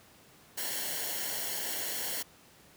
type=noise with comb filter; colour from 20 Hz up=white; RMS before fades=-35 dBFS; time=0.57-2.23 s; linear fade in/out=10 ms; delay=0.81 ms; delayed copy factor=-0.65; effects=pink hiss -58 dBFS RMS until 2.76 s + high-pass 80 Hz 12 dB/octave